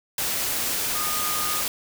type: tone in noise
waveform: sine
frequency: 1229 Hz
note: D#6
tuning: 22 cents flat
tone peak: -30 dBFS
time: 0.95-1.61 s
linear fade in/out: 2 ms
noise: white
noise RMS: -26 dBFS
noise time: 0.18-1.68 s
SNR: -7 dB
effects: none